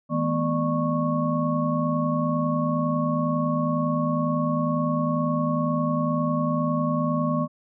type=tone cluster; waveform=sine; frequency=160.3 / 212.5 / 242.4 / 597 / 1102 Hz; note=E3 / G#3 / B3 / D5 / C#6; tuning=-48 / +40 / -32 / +28 / -11 cents; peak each=-26 / -34 / -25 / -29 / -29 dBFS; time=0.09-7.48 s; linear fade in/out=50 ms; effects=none